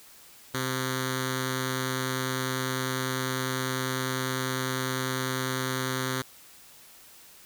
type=tone with notch filter; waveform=5% pulse; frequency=130 Hz; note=C3; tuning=11 cents flat; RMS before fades=-30 dBFS; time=0.54-6.22 s; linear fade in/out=5 ms; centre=720 Hz; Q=0.88; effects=white hiss -52 dBFS RMS until 7.45 s